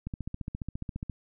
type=click train; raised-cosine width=5 ms; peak=-22 dBFS; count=16; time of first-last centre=0.07-1.097 s; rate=14.6 Hz; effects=none